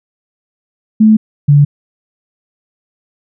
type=tone pair in turn; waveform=sine; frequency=217.2 / 144.42 Hz; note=A3 / D3; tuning=-22 / -29 cents; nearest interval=perfect fifth; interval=707 cents; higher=first; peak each=-3 dBFS; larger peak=neither; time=1-1.17 / 1.48-1.65 s; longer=neither; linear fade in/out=10 ms; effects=none